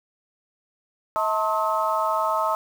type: harmonic tone with a mistuned harmonic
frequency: 213.8 Hz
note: A3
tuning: 49 cents flat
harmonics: 3 / 4 / 5 / 6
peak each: -26 / -26 / -26 / -26 dBFS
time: 1.16-2.55 s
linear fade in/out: 0 ms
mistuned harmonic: 4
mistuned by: +72 cents
effects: 7-bit